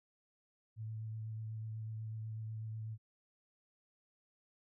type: tone with vibrato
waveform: sine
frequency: 110 Hz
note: A2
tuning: in tune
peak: -40 dBFS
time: 0.76-2.98 s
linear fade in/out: 50 ms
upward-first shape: triangle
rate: 8.1 Hz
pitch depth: 18 cents each way
effects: none